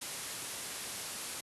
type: low-pass noise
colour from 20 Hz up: white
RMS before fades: -42 dBFS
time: 0.01-1.41 s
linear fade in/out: 10 ms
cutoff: 12000 Hz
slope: 96 dB/octave
effects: high-pass 80 Hz 12 dB/octave